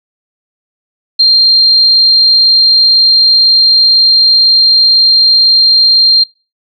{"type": "tone", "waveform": "sine", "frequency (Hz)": 4186, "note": "C8", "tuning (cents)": 0, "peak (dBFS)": -3, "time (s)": [1.19, 6.24], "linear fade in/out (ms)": 10, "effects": ["noise-tail reverb RT60 0.3 s tail -24 dB re dry"]}